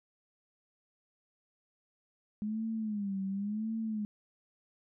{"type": "tone with vibrato", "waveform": "sine", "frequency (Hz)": 207.8, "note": "G#3", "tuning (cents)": 1, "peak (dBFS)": -32, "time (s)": [2.42, 4.05], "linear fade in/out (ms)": 0, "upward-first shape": "sine", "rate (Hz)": 0.93, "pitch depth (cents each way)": 130, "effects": []}